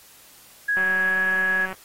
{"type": "tone with pitch glide", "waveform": "sine", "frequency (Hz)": [1661.2, 1673.7], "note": ["G#6", "G#6"], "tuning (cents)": [0, 13], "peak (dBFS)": -19, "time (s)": [0.68, 1.66], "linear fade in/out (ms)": 10, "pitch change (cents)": 13, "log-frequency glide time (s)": [0.95, 1.21]}
{"type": "click train", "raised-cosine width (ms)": 0.5, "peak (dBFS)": -19, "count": 181, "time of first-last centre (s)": [0.77, 1.727], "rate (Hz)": 188}
{"effects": ["white hiss -50 dBFS RMS until 1.84 s", "AAC 48 kbps"]}